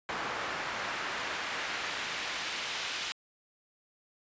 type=noise with band-pass filter sweep; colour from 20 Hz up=pink; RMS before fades=-36 dBFS; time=0.09-3.12 s; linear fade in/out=0 ms; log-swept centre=1200 to 3100 Hz; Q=0.9; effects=resampled to 16000 Hz